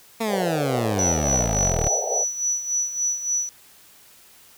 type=exponential sweep; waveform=15% pulse; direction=down; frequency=231.3 to 35.65 Hz; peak=-16 dBFS; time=0.2-1.89 s; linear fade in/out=10 ms
type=band-pass noise; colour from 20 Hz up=pink; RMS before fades=-28 dBFS; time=0.27-2.25 s; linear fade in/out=50 ms; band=430 to 810 Hz; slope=96 dB/octave
type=tone with tremolo; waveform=sine; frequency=5920 Hz; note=F#8; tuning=in tune; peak=-19 dBFS; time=0.99-3.49 s; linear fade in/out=0 ms; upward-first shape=sine; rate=3.5 Hz; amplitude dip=70%
effects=white hiss -51 dBFS RMS until 4.57 s

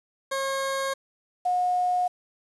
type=tone pair in turn; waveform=20% pulse / sine; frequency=541 / 722.1 Hz; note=C#5 / F#5; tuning=-42 / -42 cents; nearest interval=perfect fourth; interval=500 cents; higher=second; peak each=-21 dBFS; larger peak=neither; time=0.31-0.94 / 1.45-2.08 s; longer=neither; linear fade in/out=10 ms; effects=resampled to 24000 Hz + 8-bit

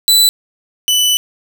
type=tone pair in turn; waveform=sawtooth; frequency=3983 / 2984 Hz; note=B7 / F#7; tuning=+14 / +14 cents; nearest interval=perfect fourth; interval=500 cents; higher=first; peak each=-4 / -7 dBFS; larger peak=first; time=0.08-0.29 / 0.88-1.17 s; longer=second; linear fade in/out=0 ms; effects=none

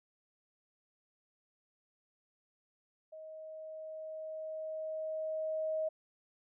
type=tone with level ramp; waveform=sine; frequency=630 Hz; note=D#5; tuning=21 cents sharp; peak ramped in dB=-46 to -31 dBFS; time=3.12-5.89 s; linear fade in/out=10 ms; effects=none

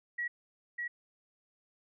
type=tone with echo; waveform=sine; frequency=1919 Hz; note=A#6; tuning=50 cents sharp; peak=-32 dBFS; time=0.18-0.28 s; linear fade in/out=10 ms; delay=600 ms; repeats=1; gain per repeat=-2 dB; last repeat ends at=0.88 s; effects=none

